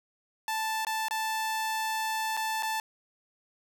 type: tone with dropouts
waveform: sawtooth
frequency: 880 Hz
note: A5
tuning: in tune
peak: -25 dBFS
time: 0.48-2.8 s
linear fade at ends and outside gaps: 1 ms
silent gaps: 0.849-0.868 / 1.084-1.109 / 2.368-2.373 / 2.625-2.631 s
effects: none